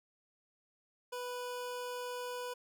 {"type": "tone", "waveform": "25% pulse", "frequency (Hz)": 493.5, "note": "B4", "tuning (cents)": -1, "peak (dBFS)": -35, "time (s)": [1.12, 2.54], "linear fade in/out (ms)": 10, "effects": []}